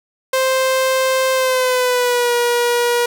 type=tone with pitch glide; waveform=sawtooth; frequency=523.3 to 479.9 Hz; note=C5 to B4; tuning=0 to -50 cents; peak=-10 dBFS; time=0.33-3.06 s; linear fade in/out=5 ms; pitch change=-150 cents; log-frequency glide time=1.33-2.33 s; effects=none